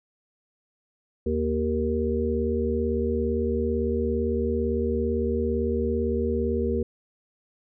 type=harmonic tone with a mistuned harmonic; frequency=77.78 Hz; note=D#2; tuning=in tune; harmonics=1 / 3 / 5 / 6; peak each=-28 / -28 / -28 / -28 dBFS; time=1.26-6.83 s; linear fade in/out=5 ms; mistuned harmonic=1; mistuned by=-26 cents; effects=none